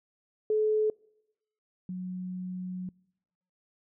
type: tone pair in turn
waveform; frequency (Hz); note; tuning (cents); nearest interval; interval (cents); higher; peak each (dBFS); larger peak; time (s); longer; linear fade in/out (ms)
sine; 430 / 183.05; A4 / F#3; -40 / -18; octave + minor third; 1478; first; -23 / -33; first; 0.5-0.9 / 1.89-2.89; second; 2
effects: noise-tail reverb RT60 0.9 s tail -26 dB re dry